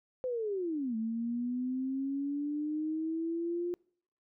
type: linear two-way sweep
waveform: sine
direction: down then up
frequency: 518 to 220 to 353 Hz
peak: -31 dBFS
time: 0.24-3.74 s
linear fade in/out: 0 ms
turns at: 0.96 s
effects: noise-tail reverb RT60 0.6 s tail -26 dB re dry